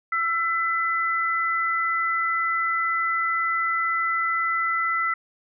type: tone pair together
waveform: sine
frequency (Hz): 1339 / 2006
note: E6 / B6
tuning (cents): +27 / +26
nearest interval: perfect fifth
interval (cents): 699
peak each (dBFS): -23 / -25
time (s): 0.12-5.14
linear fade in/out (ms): 5
effects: none